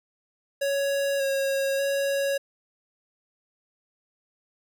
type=tone with pitch steps; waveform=square; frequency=557 / 546 / 555 Hz; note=C#5 / C#5 / C#5; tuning=+8 / -26 / +2 cents; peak=-24 dBFS; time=0.61-2.38 s; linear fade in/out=10 ms; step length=590 ms; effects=none